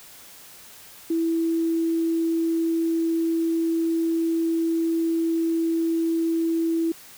sine tone, 329.6 Hz, E4, in tune, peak -20 dBFS, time 1.1-6.92 s, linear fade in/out 5 ms, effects white hiss -46 dBFS RMS until 7.17 s

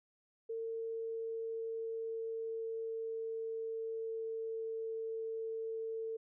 sine tone with pitch glide, 453.1 to 448.2 Hz, A#4 to A4, -49 to +32 cents, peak -37 dBFS, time 0.49-6.17 s, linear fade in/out 10 ms, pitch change -19 cents, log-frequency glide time 0.71-4.93 s, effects none

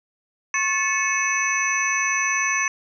sine tone cluster, 1091 / 1741 / 2198 / 2582 / 6050 Hz, C#6 / A6 / C#7 / E7 / F#8, -28 / -19 / -15 / -37 / +38 cents, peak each -26 dBFS, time 0.54-2.68 s, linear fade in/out 2 ms, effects none

